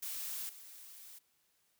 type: noise with level steps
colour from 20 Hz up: blue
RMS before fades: -41 / -53 dBFS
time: 0.02-1.19 s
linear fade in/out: 10 ms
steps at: 0.49 s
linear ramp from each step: 2 ms
effects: white hiss -75 dBFS RMS until 1.79 s